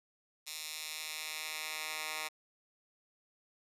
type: tone with high-pass filter sweep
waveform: 10% pulse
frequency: 155.56 Hz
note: D#3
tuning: in tune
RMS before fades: -41 dBFS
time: 0.46-2.29 s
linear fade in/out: 20 ms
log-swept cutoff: 3900 to 1500 Hz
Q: 0.9
effects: resampled to 32000 Hz